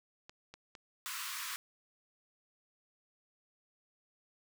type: clicks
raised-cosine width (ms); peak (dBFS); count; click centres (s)
0.2; -32; 3; 0.295 / 0.54 / 0.752
type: high-pass noise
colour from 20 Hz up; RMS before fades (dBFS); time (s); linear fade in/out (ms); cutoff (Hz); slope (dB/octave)
pink; -41; 1.06-1.56; 0; 1000; 96
effects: none